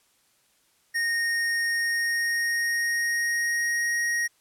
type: tone with pitch glide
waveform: square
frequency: 1853 to 1878.9 Hz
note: A#6 to A#6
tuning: -11 to +13 cents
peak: -24 dBFS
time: 0.94-4.28 s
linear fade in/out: 20 ms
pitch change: +24 cents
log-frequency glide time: 1.69-4 s
effects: white hiss -65 dBFS RMS until 4.4 s + low-pass 12000 Hz 12 dB/octave